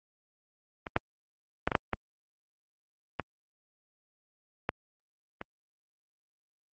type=clicks; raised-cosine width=0.5 ms; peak=-21 / -8 / -9 / -12 / -6 / -13 / -14 / -12 / -22 dBFS; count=9; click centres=0.868 / 0.964 / 1.675 / 1.718 / 1.752 / 1.933 / 3.197 / 4.691 / 5.414 s; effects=high-pass 60 Hz 12 dB/octave + Opus 24 kbps